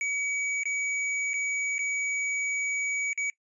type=tone with dropouts; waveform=square; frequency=2270 Hz; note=C#7; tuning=41 cents sharp; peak=-28 dBFS; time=0.01-3.3 s; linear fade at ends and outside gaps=1 ms; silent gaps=0.634-0.655 / 1.334-1.34 / 1.782-1.791 / 3.131-3.176 s; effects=noise-tail reverb RT60 0.1 s tail -19 dB re dry + resampled to 22050 Hz